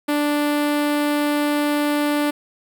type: tone with notch filter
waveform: sawtooth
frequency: 293.7 Hz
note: D4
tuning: in tune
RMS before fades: -20 dBFS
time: 0.08-2.31 s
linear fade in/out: 10 ms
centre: 6200 Hz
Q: 1.5
effects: 8-bit